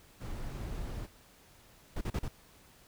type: noise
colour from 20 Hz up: brown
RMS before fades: -39 dBFS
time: 0.2-1.07 s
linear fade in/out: 20 ms
type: noise bursts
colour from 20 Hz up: brown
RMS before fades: -33 dBFS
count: 4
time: 1.96-2.281 s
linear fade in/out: 5 ms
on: 51 ms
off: 39 ms
effects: pink hiss -60 dBFS RMS until 2.87 s